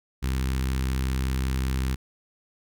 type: tone with notch filter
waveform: sawtooth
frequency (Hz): 65.3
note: C2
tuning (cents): -3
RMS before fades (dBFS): -26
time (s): 0.22-1.96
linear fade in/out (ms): 20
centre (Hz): 620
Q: 0.66
effects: none